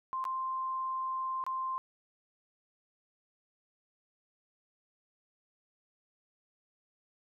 sine tone with dropouts, 1047 Hz, C6, 1 cent sharp, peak -32 dBFS, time 0.13-1.78 s, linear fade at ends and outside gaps 0 ms, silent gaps 0.241-0.252 / 1.439-1.465 s, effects none

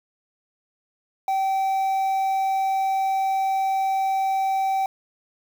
triangle tone with quantisation, 772 Hz, G5, 27 cents flat, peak -18 dBFS, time 1.28-4.86 s, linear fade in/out 2 ms, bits 7, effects none

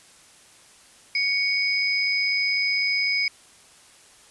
sine tone pair together, 2230 / 5006 Hz, C#7 / D#8, +10 / +10 cents, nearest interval octave + major second, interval 1400 cents, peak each -22 / -25 dBFS, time 1.15-3.28 s, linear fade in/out 2 ms, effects white hiss -52 dBFS RMS until 4.3 s + resampled to 24000 Hz

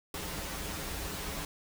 pink noise with comb filter, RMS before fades -38 dBFS, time 0.14-1.45 s, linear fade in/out 2 ms, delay 8.3 ms, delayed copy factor -0.85, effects none

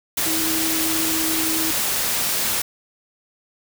sine tone in noise, 320.7 Hz, E4, 48 cents flat, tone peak -25 dBFS, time 0.26-1.71 s, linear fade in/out 5 ms, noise white, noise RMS -22 dBFS, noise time 0.17-2.62 s, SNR -6 dB, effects none

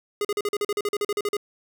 square tone bursts, 412.5 Hz, G#4, 12 cents flat, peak -23 dBFS, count 15, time 0.21-1.368 s, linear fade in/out 2 ms, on 38 ms, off 42 ms, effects none

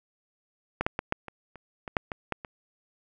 clicks, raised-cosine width 0.5 ms, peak -11 / -9 / -13 / -10 / -24 / -30 / -21 / -8 / -18 / -13 / -23 dBFS, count 11, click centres 0.81 / 0.865 / 0.991 / 1.124 / 1.283 / 1.557 / 1.878 / 1.968 / 2.118 / 2.323 / 2.448 s, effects none

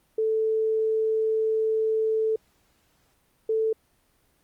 sine tone pair in turn, 440 / 441.8 Hz, A4 / A4, 0 / +7 cents, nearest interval unison, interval 7 cents, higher second, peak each -21 dBFS, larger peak neither, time 0.18-2.36 / 3.49-3.73 s, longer first, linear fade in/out 5 ms, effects pink hiss -66 dBFS RMS until 4.43 s + Opus 32 kbps

